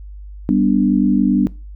sine chord, G major, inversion none, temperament equal, 196 / 246.9 / 293.7 Hz, G3 / B3 / D4, 0 / 0 / 0 cents, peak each -16 dBFS, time 0.49-1.47 s, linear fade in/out 0 ms, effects noise-tail reverb RT60 0.3 s tail -21 dB re dry + added 50 Hz sine -31 dBFS peak until 1.75 s

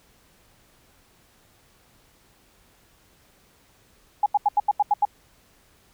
sine tone bursts, 826 Hz, G#5, 10 cents flat, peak -15 dBFS, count 8, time 4.23-5.052 s, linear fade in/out 5 ms, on 31 ms, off 82 ms, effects pink hiss -59 dBFS RMS until 5.93 s

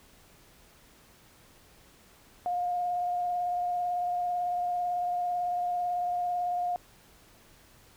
sine tone with vibrato, 711 Hz, F5, 31 cents sharp, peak -27 dBFS, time 2.46-6.76 s, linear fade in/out 0 ms, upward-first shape sine, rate 18 Hz, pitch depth 16 cents each way, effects pink hiss -58 dBFS RMS until 7.96 s

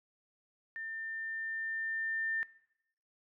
sine tone with level ramp, 1800 Hz, A6, 39 cents sharp, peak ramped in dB -39 to -31 dBFS, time 0.76-2.43 s, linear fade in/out 0 ms, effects noise-tail reverb RT60 0.8 s tail -20 dB re dry

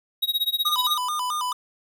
square tone with tremolo, 3800 Hz, A#7, 33 cents sharp, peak -19 dBFS, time 0.22-0.98 s, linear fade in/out 10 ms, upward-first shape sine, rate 16 Hz, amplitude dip 95%
square tone with vibrato, 1100 Hz, C#6, 14 cents flat, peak -25 dBFS, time 0.65-1.53 s, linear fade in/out 5 ms, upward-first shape square, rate 4.6 Hz, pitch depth 170 cents each way
effects none

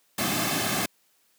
pink noise with comb filter, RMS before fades -26 dBFS, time 0.18-0.86 s, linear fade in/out 5 ms, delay 2.1 ms, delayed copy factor -0.65, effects white hiss -66 dBFS RMS until 1.38 s + high-pass 150 Hz 12 dB/octave

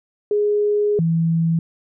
sine tone pair in turn, 415.3 / 164.81 Hz, G#4 / E3, 0 / 0 cents, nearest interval octave + major third, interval 1600 cents, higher first, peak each -15 dBFS, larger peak neither, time 0.31-0.99 / 0.99-1.59 s, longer first, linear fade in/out 2 ms, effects none

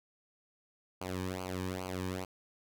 sawtooth tone with flanger, 92.5 Hz, F#2, in tune, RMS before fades -38 dBFS, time 1.01-2.25 s, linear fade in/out 5 ms, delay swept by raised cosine 0.54 to 1.5 ms, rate 2.4 Hz, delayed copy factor -0.9, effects none

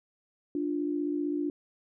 sine tone pair together, 293.7 / 349.3 Hz, D4 / F4, 0 / 0 cents, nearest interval minor third, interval 300 cents, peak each -29 / -33 dBFS, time 0.55-1.5 s, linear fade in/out 2 ms, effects none

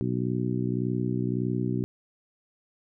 harmonic tone, 61.74 Hz, B1, in tune, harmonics 2 / 3 / 4 / 5 / 6, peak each -29 / -31 / -32 / -33 / -34 dBFS, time 0.01-1.84 s, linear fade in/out 0 ms, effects none

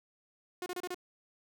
sawtooth tone bursts, 360 Hz, F#4, 47 cents flat, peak -32 dBFS, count 5, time 0.62-0.945 s, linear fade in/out 2 ms, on 41 ms, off 30 ms, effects none

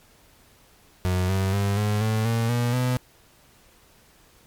35% pulse tone with pitch steps, 91.4 / 95.67 / 100.13 / 104.81 / 109.7 / 114.82 / 120.19 / 125.8 Hz, F#2 / G2 / G2 / G#2 / A2 / A#2 / B2 / B2, -21 / -42 / +37 / +16 / -5 / -26 / -47 / +32 cents, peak -19 dBFS, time 1.05-2.97 s, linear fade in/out 0 ms, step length 240 ms, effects pink hiss -56 dBFS RMS until 4.46 s + MP3 96 kbps

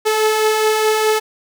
sawtooth beating tone pair, 429 / 433.8 Hz, A4 / A4, -44 / -25 cents, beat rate 4.8 Hz, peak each -19 / -10 dBFS, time 0.05-1.2 s, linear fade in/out 20 ms, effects none

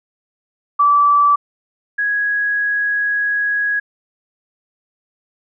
sine tone pair in turn, 1158 / 1662.7 Hz, D6 / G#6, -25 / +2 cents, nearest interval tritone, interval 627 cents, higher second, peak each -9 / -15 dBFS, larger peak first, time 0.79-1.36 / 1.98-3.8 s, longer second, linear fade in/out 10 ms, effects none

